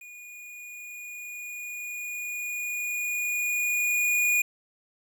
square tone with level ramp, 2447 Hz, D#7, 29 cents flat, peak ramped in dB -44 to -21 dBFS, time 0.01-4.42 s, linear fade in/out 5 ms, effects 10-bit

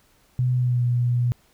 sine tone with pitch glide, 125.7 to 121.77 Hz, B2 to B2, +31 to -24 cents, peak -18 dBFS, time 0.39-1.32 s, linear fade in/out 0 ms, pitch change -55 cents, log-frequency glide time 0.54-0.83 s, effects pink hiss -60 dBFS RMS until 1.53 s

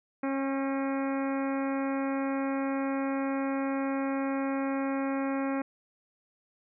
harmonic tone with a mistuned harmonic, 272.2 Hz, C#4, 31 cents flat, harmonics 1 / 2 / 3 / 4 / 5 / 6 / 7 / 8 / 9, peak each -29 / -35 / -39 / -41 / -43 / -45 / -46 / -47 / -48 dBFS, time 0.23-5.62 s, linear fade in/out 5 ms, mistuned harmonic 6, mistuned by -31 cents, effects none

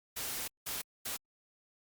white noise bursts at uneven times, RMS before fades -38 dBFS, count 3, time 0.16-0.48 / 0.66-0.82 / 1.05-1.17 s, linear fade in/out 10 ms, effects Opus 48 kbps

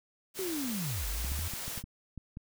white noise, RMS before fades -39 dBFS, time 0.34-1.83 s, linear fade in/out 50 ms
sine linear two-way sweep, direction down then up, 391.2 to 44.4 to 86.4 Hz, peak -33 dBFS, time 0.39-1.48 s, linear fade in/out 0 ms, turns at 1.07 s
clicks, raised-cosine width 5 ms, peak -29 dBFS, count 9, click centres 1.246 / 1.318 / 1.39 / 1.536 / 1.68 / 1.777 / 1.84 / 2.177 / 2.371 s
effects none

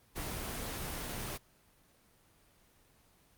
pink noise, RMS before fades -39 dBFS, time 0.15-1.38 s, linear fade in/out 20 ms, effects pink hiss -66 dBFS RMS until 3.37 s + Opus 24 kbps

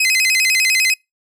sawtooth tone with vibrato, 2287 Hz, D7, 47 cents flat, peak -9 dBFS, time 0-0.94 s, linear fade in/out 5 ms, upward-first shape square, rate 10 Hz, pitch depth 180 cents each way, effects noise-tail reverb RT60 0.2 s tail -26 dB re dry + low-pass 12000 Hz 12 dB/octave

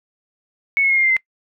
sine tone with pitch steps, 2209 / 2180 / 2151 / 2123 / 2095 / 2067 Hz, C#7 / C#7 / C7 / C7 / C7 / C7, -7 / -29 / +47 / +25 / +2 / -22 cents, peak -13 dBFS, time 0.77-1.166 s, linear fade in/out 0 ms, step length 66 ms, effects noise-tail reverb RT60 0.1 s tail -23 dB re dry

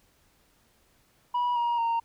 sine tone with pitch steps, 974 / 949 / 924.7 Hz, B5 / A#5 / A#5, -24 / +31 / -14 cents, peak -21 dBFS, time 1.34-2 s, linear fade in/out 10 ms, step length 220 ms, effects tanh soft clip ceiling -23 dBFS + pink hiss -65 dBFS RMS until 2.04 s

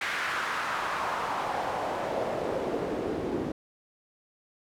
pink noise with band-pass filter sweep, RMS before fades -31 dBFS, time 0.01-3.52 s, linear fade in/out 5 ms, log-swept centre 1800 to 310 Hz, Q 2, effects none

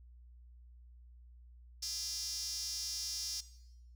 square tone with high-pass filter, 185 Hz, F#3, in tune, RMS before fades -39 dBFS, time 1.82-3.41 s, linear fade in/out 10 ms, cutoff 5300 Hz, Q 7.5, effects noise-tail reverb RT60 0.9 s tail -17 dB re dry + added 60 Hz sine -54 dBFS peak until 3.95 s

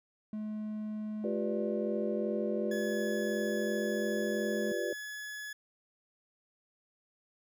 triangle tone with pitch glide, 213.8 to 212.2 Hz, A3 to G#3, -49 to +38 cents, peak -33 dBFS, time 0.33-4.72 s, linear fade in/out 2 ms, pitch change -13 cents, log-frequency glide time 1.49-3.35 s
sine chord, G dominant seventh, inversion third, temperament equal, 349.2 / 392 / 493.9 / 587.3 Hz, F4 / G4 / B4 / D5, 0 / 0 / 0 / 0 cents, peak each -37 dBFS, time 1.24-4.93 s, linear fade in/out 2 ms
40% pulse tone, 1699 Hz, G#6, 39 cents sharp, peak -39 dBFS, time 2.71-5.53 s, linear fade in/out 5 ms
effects none

